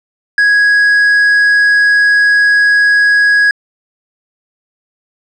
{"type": "tone with hard clipping", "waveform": "sine", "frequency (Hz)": 1661.2, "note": "G#6", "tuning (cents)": 0, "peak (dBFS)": -7, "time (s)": [0.38, 3.51], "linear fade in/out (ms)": 2, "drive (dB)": 3, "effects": ["resampled to 22050 Hz"]}